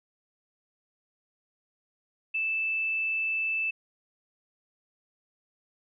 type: tone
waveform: sine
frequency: 2637 Hz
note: E7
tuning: in tune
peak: -26 dBFS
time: 2.34-3.71 s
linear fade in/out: 10 ms
effects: none